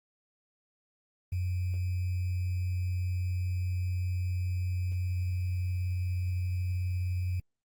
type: tone with sample-and-hold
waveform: sine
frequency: 90.5 Hz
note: F#2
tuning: 38 cents flat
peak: -28 dBFS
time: 1.32-7.4 s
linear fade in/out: 5 ms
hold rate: 2450 Hz
effects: Opus 24 kbps